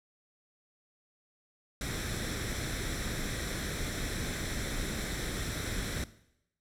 pink noise with comb filter, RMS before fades -35 dBFS, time 1.81-6.04 s, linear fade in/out 2 ms, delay 0.53 ms, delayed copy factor +0.6, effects noise-tail reverb RT60 0.8 s tail -17 dB re dry + low-pass 11000 Hz 12 dB/octave

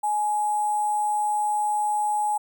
sine tone with sample-and-hold, 840 Hz, G#5, 19 cents sharp, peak -21 dBFS, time 0.03-2.38 s, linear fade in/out 10 ms, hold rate 8820 Hz, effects none

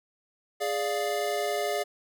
square chord, D diminished, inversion second, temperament equal, 415.3 / 587.3 / 698.5 Hz, Ab4 / D5 / F5, 0 / 0 / 0 cents, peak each -32 dBFS, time 0.6-1.84 s, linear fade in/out 20 ms, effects none

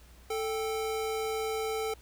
square tone pair together, 440 / 784 Hz, A4 / G5, 0 / 0 cents, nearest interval minor seventh, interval 1000 cents, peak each -32 / -38 dBFS, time 0.3-1.94 s, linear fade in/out 5 ms, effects added 60 Hz sine -53 dBFS peak until 2.01 s + pink hiss -59 dBFS RMS until 2.01 s

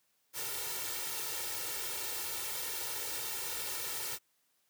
white noise with comb filter, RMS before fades -38 dBFS, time 0.33-4.19 s, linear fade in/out 50 ms, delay 2.2 ms, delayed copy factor +0.95, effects white hiss -75 dBFS RMS until 4.69 s + high-pass 100 Hz 12 dB/octave

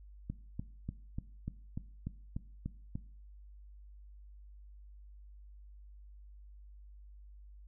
click train, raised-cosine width 5 ms, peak -25 dBFS, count 10, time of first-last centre 0.3-2.955 s, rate 3.39 Hz, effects noise-tail reverb RT60 0.5 s tail -18 dB re dry + added 50 Hz sine -51 dBFS peak until 7.67 s

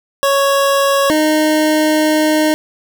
25% pulse tone pair in turn, 554.4 / 308.5 Hz, C#5 / D#4, 0 / -15 cents, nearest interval minor seventh, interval 1015 cents, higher first, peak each -7 dBFS, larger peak neither, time 0.23-1.1 / 1.1-2.54 s, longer second, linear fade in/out 0 ms, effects none

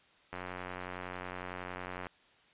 click train, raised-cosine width 0.5 ms, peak -25 dBFS, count 159, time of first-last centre 0.33-2.068 s, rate 90.9 Hz, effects white hiss -64 dBFS RMS until 2.53 s + resampled to 8000 Hz

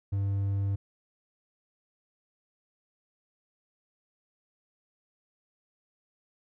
triangle tone, 99 Hz, G2, 18 cents sharp, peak -24 dBFS, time 0.12-0.76 s, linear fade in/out 10 ms, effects none

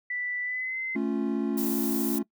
sine tone with pitch glide, 1975.5 to 2062 Hz, B6 to C7, 0 to -26 cents, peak -29 dBFS, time 0.1-0.96 s, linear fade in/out 5 ms, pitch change +74 cents, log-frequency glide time 0.43-0.78 s
triangle chord, A augmented, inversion none, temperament equal, 220 / 277.2 / 349.2 Hz, A3 / C#4 / E#4, 0 / 0 / 0 cents, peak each -27 / -27 / -30 dBFS, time 0.95-2.23 s, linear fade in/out 10 ms
violet noise, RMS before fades -33 dBFS, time 1.57-2.19 s, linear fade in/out 10 ms
effects noise-tail reverb RT60 0.1 s tail -22 dB re dry

